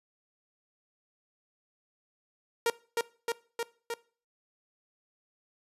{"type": "tone with echo", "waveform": "sawtooth", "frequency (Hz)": 466.2, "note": "A#4", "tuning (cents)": 0, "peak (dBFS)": -20, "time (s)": [2.66, 2.7], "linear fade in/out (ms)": 2, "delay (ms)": 310, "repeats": 4, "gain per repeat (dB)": -2, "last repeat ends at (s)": 3.94, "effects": ["noise-tail reverb RT60 0.4 s tail -21 dB re dry", "resampled to 32000 Hz"]}